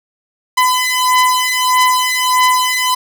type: beating tone pair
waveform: sawtooth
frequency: 1008 / 1009.6 Hz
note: B5 / B5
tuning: +35 / +38 cents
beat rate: 1.6 Hz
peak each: -10 dBFS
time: 0.57-2.95 s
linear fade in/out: 10 ms
effects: none